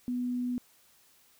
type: tone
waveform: sine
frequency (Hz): 246.9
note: B3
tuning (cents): 0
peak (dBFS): -29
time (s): 0.08-0.58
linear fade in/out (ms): 0
effects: white hiss -63 dBFS RMS until 1.39 s